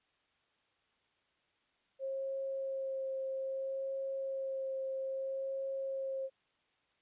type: tone with vibrato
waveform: sine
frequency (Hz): 536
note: C5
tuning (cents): +42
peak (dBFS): -35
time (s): 1.99-6.3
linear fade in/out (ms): 50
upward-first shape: sine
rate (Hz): 0.61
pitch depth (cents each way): 12
effects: white hiss -75 dBFS RMS until 7.01 s + resampled to 8000 Hz